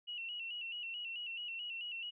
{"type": "tone with vibrato", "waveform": "sine", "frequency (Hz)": 2808, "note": "F7", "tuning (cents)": 9, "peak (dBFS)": -40, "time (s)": [0.07, 2.11], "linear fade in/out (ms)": 20, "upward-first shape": "square", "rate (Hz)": 4.6, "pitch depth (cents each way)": 61, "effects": []}